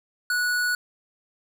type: tone with hard clipping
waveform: sine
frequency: 1469 Hz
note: F#6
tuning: 13 cents flat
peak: -23 dBFS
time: 0.3-0.75 s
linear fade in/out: 2 ms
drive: 18 dB
effects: none